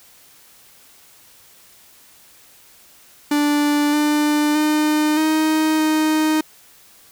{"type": "tone with pitch steps", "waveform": "45% pulse", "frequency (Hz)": [293.2, 297.8, 303.7, 312.8, 310.8], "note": ["D4", "D4", "D#4", "D#4", "D#4"], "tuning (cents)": [-3, 24, -42, 9, -2], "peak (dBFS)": -15, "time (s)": [3.31, 6.41], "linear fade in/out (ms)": 5, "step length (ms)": 620, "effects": ["white hiss -49 dBFS RMS until 7.11 s"]}